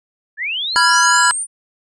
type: linear sweep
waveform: sine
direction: up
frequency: 1653 to 9340 Hz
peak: -19 dBFS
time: 0.37-1.47 s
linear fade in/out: 50 ms
type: chord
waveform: square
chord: F diminished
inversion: second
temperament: equal with one note detuned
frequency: 987.8 / 1384.9 / 1661.2 Hz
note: Cb6 / F6 / Ab6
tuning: 0 / -15 / 0 cents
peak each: -16 dBFS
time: 0.76-1.31 s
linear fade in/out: 0 ms
effects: resampled to 24000 Hz